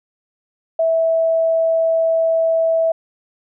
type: tone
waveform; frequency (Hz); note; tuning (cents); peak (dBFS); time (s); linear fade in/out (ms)
sine; 654; E5; -14; -13; 0.79-2.92; 5
effects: none